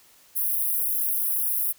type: high-pass noise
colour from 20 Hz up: white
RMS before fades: -25 dBFS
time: 0.35-1.73 s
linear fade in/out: 20 ms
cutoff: 10000 Hz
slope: 96 dB/octave
effects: white hiss -56 dBFS RMS until 1.78 s